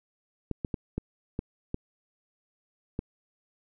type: clicks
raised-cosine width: 3 ms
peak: -17 dBFS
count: 7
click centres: 0.513 / 0.648 / 0.742 / 0.98 / 1.391 / 1.744 / 2.991 s
effects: none